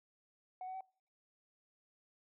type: tone with pitch steps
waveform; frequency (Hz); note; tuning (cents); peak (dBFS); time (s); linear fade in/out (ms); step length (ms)
sine; 740 / 750.3 / 760.8; F#5 / F#5 / F#5; 0 / +24 / +48; -40; 0.61-0.808; 2; 66
effects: noise-tail reverb RT60 0.5 s tail -26 dB re dry + tanh soft clip ceiling -39 dBFS